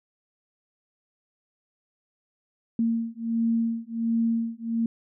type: beating tone pair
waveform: sine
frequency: 228.5 / 229.9 Hz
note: A#3 / A#3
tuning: -34 / -24 cents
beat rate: 1.4 Hz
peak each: -26 dBFS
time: 2.79-4.86 s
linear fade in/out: 2 ms
effects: none